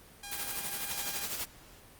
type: tone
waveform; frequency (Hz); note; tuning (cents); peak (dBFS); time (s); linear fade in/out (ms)
5% pulse; 808; G#5; -48; -29; 0.23-1.26; 5
type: noise with tremolo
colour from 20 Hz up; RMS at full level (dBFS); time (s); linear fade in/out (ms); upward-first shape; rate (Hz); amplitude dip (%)
white; -34; 0.31-1.46; 20; triangle; 12; 65
effects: pink hiss -55 dBFS RMS until 1.99 s + Opus 32 kbps